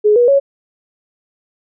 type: tone with pitch steps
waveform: sine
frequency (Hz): 420.7 / 483.3 / 555.1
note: G#4 / B4 / C#5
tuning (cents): +22 / -38 / +2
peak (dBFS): -7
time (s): 0.04-0.4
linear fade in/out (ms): 20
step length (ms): 120
effects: none